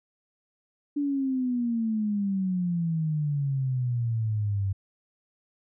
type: exponential sweep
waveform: sine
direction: down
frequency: 291.7 to 95.9 Hz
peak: -24 dBFS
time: 0.96-4.73 s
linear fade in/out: 10 ms
effects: none